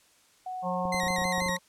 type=tone; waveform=sine; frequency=740 Hz; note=F#5; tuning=in tune; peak=-33 dBFS; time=0.46-1.41 s; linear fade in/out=5 ms
type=harmonic tone; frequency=180 Hz; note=F#3; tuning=47 cents flat; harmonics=1 / 3 / 5 / 6; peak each=-33 / -33 / -35 / -35 dBFS; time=0.62-1.59 s; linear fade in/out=50 ms
type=clicks; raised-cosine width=3 ms; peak=-27 dBFS; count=12; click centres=0.854 / 0.945 / 1.035 / 1.068 / 1.105 / 1.185 / 1.218 / 1.254 / 1.381 / 1.42 / 1.462 / 1.493 s
type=tone with vibrato; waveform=sawtooth; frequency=1975.5 Hz; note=B6; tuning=in tune; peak=-27 dBFS; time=0.92-1.57 s; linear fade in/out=5 ms; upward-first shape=square; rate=6.2 Hz; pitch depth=76 cents each way
effects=white hiss -62 dBFS RMS until 1.68 s + low-pass 10000 Hz 12 dB/octave